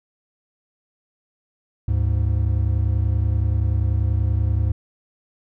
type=tone pair together; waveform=triangle; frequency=73.42 / 103.83 Hz; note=D2 / G#2; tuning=0 / 0 cents; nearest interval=tritone; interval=600 cents; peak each=-18 dBFS; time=1.88-4.72 s; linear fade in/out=5 ms; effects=none